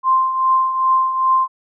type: tone with tremolo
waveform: sine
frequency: 1046.5 Hz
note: C6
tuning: in tune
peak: -10 dBFS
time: 0.03-1.48 s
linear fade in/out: 50 ms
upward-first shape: triangle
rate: 2.5 Hz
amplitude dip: 65%
effects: none